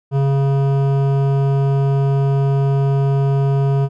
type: tone with hard clipping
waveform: triangle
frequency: 137.9 Hz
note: C#3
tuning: 9 cents flat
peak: -15 dBFS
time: 0.11-3.89 s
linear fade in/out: 50 ms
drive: 17 dB
effects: none